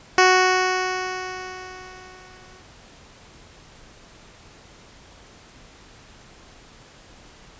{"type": "tone with exponential decay", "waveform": "10% pulse", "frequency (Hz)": 370, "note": "F#4", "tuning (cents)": 0, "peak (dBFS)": -3, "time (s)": [0.18, 2.62], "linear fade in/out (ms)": 1, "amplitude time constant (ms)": 530, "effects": ["pink hiss -48 dBFS RMS until 7.59 s", "resampled to 16000 Hz"]}